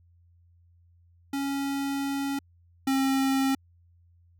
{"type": "tone pair in turn", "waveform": "square", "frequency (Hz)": [277.3, 268.9], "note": ["C#4", "C4"], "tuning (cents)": [1, 47], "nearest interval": "minor second", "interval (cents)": 54, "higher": "first", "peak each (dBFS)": [-28, -23], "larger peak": "second", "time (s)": [[1.33, 2.39], [2.87, 3.55]], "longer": "first", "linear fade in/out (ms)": 5, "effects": ["added 86 Hz sine -57 dBFS peak until 4.39 s"]}